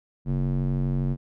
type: tone with band-pass filter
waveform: square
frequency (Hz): 46.25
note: F#1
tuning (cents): 0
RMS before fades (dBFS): -25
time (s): 0.25-1.17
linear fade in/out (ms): 50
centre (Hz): 170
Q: 1.9
effects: none